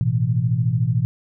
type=chord; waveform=sine; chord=A suspended second; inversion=none; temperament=equal; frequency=110 / 123.47 / 164.81 Hz; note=A2 / B2 / E3; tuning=0 / 0 / 0 cents; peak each=-22 / -19 / -24 dBFS; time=0.01-1.05 s; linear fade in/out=0 ms; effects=none